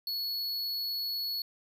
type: tone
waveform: square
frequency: 4384 Hz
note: C#8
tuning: 20 cents flat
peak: -32 dBFS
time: 0.07-1.42 s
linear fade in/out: 2 ms
effects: none